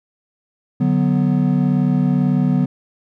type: chord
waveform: triangle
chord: B minor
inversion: first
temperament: equal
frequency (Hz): 146.83 / 185 / 246.9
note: D3 / F#3 / B3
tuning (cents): 0 / 0 / 0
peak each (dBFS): -16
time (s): 0.8-2.66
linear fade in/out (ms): 10
effects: none